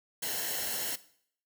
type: noise with comb filter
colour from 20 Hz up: white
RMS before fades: -34 dBFS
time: 0.22-0.96 s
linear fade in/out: 10 ms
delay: 0.83 ms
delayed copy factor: -0.65
effects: noise-tail reverb RT60 0.6 s tail -17 dB re dry